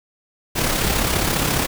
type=noise with amplitude modulation; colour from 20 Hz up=pink; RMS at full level=-18 dBFS; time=0.55-1.67 s; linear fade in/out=20 ms; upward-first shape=sine; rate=34.6 Hz; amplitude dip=45%; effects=none